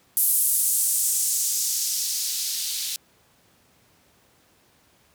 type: noise with band-pass filter sweep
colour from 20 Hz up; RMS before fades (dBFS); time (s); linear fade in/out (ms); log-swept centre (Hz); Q
violet; -24; 0.17-2.96; 0; 11000 to 3700; 1.6
effects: pink hiss -60 dBFS RMS until 5.14 s + high-pass 80 Hz 12 dB/octave